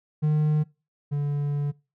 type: tone pair in turn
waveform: triangle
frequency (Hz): 152.1 / 144.44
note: D#3 / D3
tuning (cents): -39 / -28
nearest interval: minor second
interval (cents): 89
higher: first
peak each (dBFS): -17 / -21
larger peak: first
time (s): 0.22-0.64 / 1.11-1.72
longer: second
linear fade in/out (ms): 20
effects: noise-tail reverb RT60 0.3 s tail -23 dB re dry